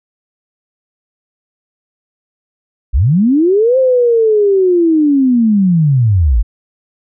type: linear two-way sweep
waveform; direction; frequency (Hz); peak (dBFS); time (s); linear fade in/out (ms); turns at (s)
sine; up then down; 45.61 to 529 to 45.61; -7; 2.93-6.43; 20; 3.78
effects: none